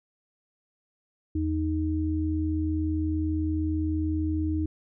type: tone pair together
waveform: sine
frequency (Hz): 82.4 / 311.1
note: E2 / D#4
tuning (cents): 0 / 0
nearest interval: octave + major seventh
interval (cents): 2300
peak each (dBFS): -27 / -27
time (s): 1.35-4.66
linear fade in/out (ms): 5
effects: none